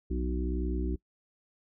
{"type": "harmonic tone with a mistuned harmonic", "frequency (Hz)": 61.74, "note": "B1", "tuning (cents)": 0, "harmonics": [1, 3, 4, 5, 6], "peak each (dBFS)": [-30, -38, -40, -37, -38], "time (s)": [0.1, 0.96], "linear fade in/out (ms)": 10, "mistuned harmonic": 3, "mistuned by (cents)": -69, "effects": ["noise-tail reverb RT60 0.1 s tail -23 dB re dry"]}